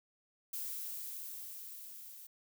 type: noise with level ramp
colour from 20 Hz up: violet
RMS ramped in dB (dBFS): -40 to -52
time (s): 0.53-2.27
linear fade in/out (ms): 5
effects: none